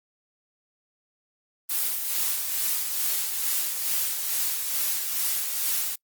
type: noise with tremolo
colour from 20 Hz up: blue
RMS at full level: -25 dBFS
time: 1.69-5.96 s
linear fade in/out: 20 ms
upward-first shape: sine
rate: 2.3 Hz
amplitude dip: 40%
effects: noise-tail reverb RT60 0.1 s tail -24 dB re dry + Opus 24 kbps